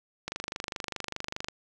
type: click train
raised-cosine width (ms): 0.2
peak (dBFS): -16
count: 31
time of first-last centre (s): 0.28-1.485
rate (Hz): 24.9
effects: none